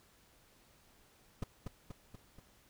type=noise with echo; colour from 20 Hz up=brown; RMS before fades=-35 dBFS; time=1.42-1.44 s; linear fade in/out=5 ms; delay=240 ms; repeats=4; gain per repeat=-4 dB; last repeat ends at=2.4 s; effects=pink hiss -66 dBFS RMS until 2.69 s